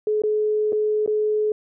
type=tone with dropouts; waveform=sine; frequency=426.1 Hz; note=G#4; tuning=44 cents sharp; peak=-18 dBFS; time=0.07-1.52 s; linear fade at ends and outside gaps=2 ms; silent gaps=0.22-0.236 / 0.723-0.729 / 1.062-1.076 s; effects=none